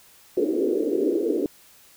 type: band-pass noise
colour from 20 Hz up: pink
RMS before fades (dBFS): -23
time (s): 0.37-1.46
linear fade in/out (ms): 2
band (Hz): 290 to 460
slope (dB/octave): 48
effects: white hiss -53 dBFS RMS until 1.96 s